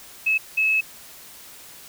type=tone bursts at uneven times; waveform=sine; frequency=2590 Hz; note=E7; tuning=31 cents flat; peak=-17 dBFS; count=2; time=0.26-0.38 / 0.57-0.81 s; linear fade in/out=10 ms; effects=white hiss -44 dBFS RMS until 1.88 s